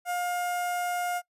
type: tone with notch filter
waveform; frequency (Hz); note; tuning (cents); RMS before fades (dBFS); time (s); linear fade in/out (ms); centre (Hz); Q
sawtooth; 710; F5; +28; -30; 0.05-1.22; 50; 4000; 0.84
effects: noise-tail reverb RT60 0.1 s tail -22 dB re dry + resampled to 32000 Hz